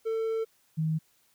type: tone pair in turn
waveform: triangle / sine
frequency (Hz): 447.4 / 158.18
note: A4 / D#3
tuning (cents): +29 / +29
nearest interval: octave + tritone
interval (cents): 1800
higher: first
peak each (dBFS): -25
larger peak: neither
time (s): 0.05-0.45 / 0.77-0.99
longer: first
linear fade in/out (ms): 20
effects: white hiss -67 dBFS RMS until 1.34 s